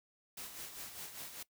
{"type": "noise with tremolo", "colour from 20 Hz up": "white", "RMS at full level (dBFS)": -45, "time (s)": [0.37, 1.43], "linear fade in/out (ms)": 5, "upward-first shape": "sine", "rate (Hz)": 5, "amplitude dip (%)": 55, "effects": ["noise-tail reverb RT60 0.1 s tail -20 dB re dry"]}